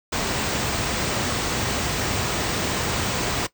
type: band-stop noise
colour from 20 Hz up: pink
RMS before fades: -24 dBFS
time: 0.12-3.47 s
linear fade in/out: 10 ms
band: 9000 to 15000 Hz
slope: 96 dB/octave
effects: noise-tail reverb RT60 0.1 s tail -17 dB re dry + high-pass 60 Hz 12 dB/octave